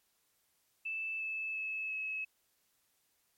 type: tone with pitch steps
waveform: sine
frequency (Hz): 2637 / 2617 / 2598 / 2578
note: E7 / E7 / E7 / E7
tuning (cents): 0 / -13 / -26 / -39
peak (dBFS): -35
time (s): 0.85-2.25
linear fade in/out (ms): 10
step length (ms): 350
effects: white hiss -75 dBFS RMS until 3.37 s + MP3 64 kbps